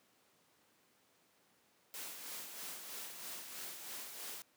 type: noise with tremolo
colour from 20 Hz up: white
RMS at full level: -45 dBFS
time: 1.94-4.42 s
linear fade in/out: 0 ms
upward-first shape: sine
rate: 3.1 Hz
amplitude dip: 45%
effects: pink hiss -71 dBFS RMS until 4.56 s + high-pass 200 Hz 12 dB/octave